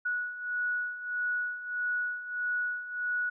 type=beating tone pair; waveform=sine; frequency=1465 / 1466.6 Hz; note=F#6 / F#6; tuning=-18 / -16 cents; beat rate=1.6 Hz; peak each=-36 / -31 dBFS; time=0.05-3.3 s; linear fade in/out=10 ms; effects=none